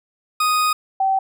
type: tone pair in turn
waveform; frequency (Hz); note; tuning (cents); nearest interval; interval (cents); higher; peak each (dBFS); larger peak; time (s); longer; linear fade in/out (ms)
40% pulse / sine; 1244.5 / 771.5; D#6 / G5; 0 / -28; minor sixth; 828; first; -15; neither; 0.4-0.73 / 1-1.19; first; 5
effects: none